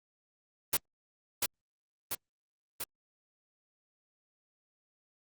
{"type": "noise with echo", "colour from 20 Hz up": "white", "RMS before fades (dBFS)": -27, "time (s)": [0.73, 0.77], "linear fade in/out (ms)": 5, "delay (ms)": 690, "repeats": 3, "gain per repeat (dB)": -3, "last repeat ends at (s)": 2.84, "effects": ["Opus 32 kbps"]}